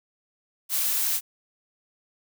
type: noise with high-pass filter sweep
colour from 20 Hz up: blue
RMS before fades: -25 dBFS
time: 0.69-1.21 s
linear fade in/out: 50 ms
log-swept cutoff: 330 to 1000 Hz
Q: 0.86
effects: none